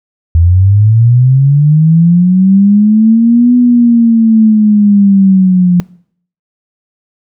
sine linear two-way sweep, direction up then down, 80.9 to 246.9 to 175.5 Hz, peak -3 dBFS, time 0.35-5.8 s, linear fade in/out 0 ms, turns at 3.55 s, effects noise-tail reverb RT60 0.6 s tail -23 dB re dry

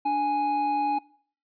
triangle tone pair together, 293.7 / 830.6 Hz, D4 / G#5, 0 / 0 cents, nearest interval octave + tritone, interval 1800 cents, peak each -29 / -21 dBFS, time 0.05-0.99 s, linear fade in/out 10 ms, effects noise-tail reverb RT60 0.5 s tail -21 dB re dry + resampled to 11025 Hz

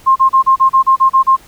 sine tone bursts, 1062 Hz, C6, 25 cents sharp, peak -5 dBFS, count 10, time 0.06-1.366 s, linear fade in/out 20 ms, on 100 ms, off 34 ms, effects pink hiss -43 dBFS RMS until 1.47 s

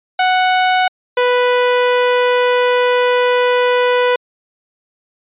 sawtooth tone pair in turn, 740 / 493.9 Hz, F#5 / B4, 0 / 0 cents, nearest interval perfect fifth, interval 700 cents, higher first, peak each -7 dBFS, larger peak neither, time 0.19-0.88 / 1.17-4.16 s, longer second, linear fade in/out 5 ms, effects resampled to 8000 Hz

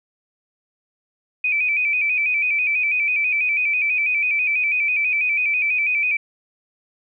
sine tone with vibrato, 2406 Hz, D7, 41 cents sharp, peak -17 dBFS, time 1.44-6.17 s, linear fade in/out 5 ms, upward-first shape square, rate 6.1 Hz, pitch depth 61 cents each way, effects none

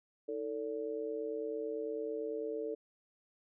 sine tone with amplitude modulation, 445.7 Hz, A4, 22 cents sharp, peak -31 dBFS, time 0.28-2.75 s, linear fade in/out 10 ms, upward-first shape sine, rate 129 Hz, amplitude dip 95%, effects none

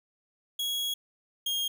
40% pulse tone pair in turn, 3322 / 3242 Hz, G#7 / G#7, 0 / -42 cents, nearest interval unison, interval 42 cents, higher first, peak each -28 / -27 dBFS, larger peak second, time 0.59-0.94 / 1.46-1.68 s, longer first, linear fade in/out 5 ms, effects none

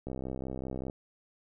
click train, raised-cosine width 2 ms, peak -24 dBFS, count 55, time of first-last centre 0.07-0.898 s, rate 65.2 Hz, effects none

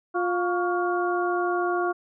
harmonic tone with a mistuned harmonic, 352.9 Hz, F4, 18 cents sharp, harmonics 1 / 2 / 3 / 4, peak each -25 / -28 / -30 / -31 dBFS, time 0.14-1.93 s, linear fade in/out 20 ms, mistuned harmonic 3, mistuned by +100 cents, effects none

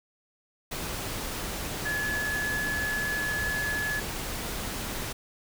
sine tone in noise, 1706 Hz, G#6, 46 cents sharp, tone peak -28 dBFS, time 1.85-4 s, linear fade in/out 10 ms, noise pink, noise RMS -34 dBFS, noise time 0.71-5.13 s, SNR +3 dB, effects none

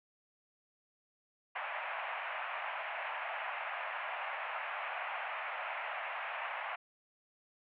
pink band-pass noise, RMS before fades -40 dBFS, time 1.55-6.76 s, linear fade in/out 10 ms, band 640 to 2700 Hz, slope 48 dB/octave, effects none

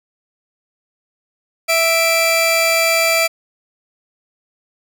sawtooth tone pair together, 659.3 / 2349 Hz, E5 / D7, 0 / 0 cents, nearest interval octave + minor seventh, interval 2200 cents, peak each -12 dBFS, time 1.68-3.28 s, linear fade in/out 20 ms, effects none

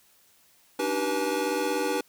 square tone cluster, 288.4 / 308.9 / 384.4 / 485.9 / 849 Hz, D4 / D#4 / G4 / B4 / G#5, -31 / -12 / -34 / -28 / +38 cents, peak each -35 / -34 / -32 / -30 / -34 dBFS, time 0.79-2.01 s, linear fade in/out 5 ms, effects white hiss -61 dBFS RMS until 2.08 s

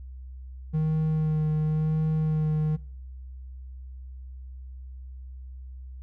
triangle tone with vibrato, 155.56 Hz, D#3, in tune, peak -20 dBFS, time 0.73-2.77 s, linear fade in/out 20 ms, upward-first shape sine, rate 0.94 Hz, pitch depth 17 cents each way, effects noise-tail reverb RT60 0.5 s tail -21 dB re dry + added 64 Hz sine -38 dBFS peak until 6.02 s

